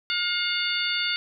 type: harmonic tone with a mistuned harmonic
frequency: 712 Hz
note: F5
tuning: 33 cents sharp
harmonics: 2 / 3 / 4 / 5 / 6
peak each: -30 / -30 / -30 / -30 / -30 dBFS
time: 0.1-1.16 s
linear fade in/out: 0 ms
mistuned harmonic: 6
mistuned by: +86 cents
effects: none